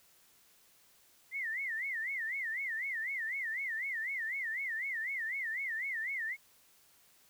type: tone with vibrato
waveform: sine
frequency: 1975.5 Hz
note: B6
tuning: in tune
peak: -34 dBFS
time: 1.31-6.37 s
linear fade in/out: 50 ms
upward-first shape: sine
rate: 4 Hz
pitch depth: 200 cents each way
effects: white hiss -65 dBFS RMS until 7.29 s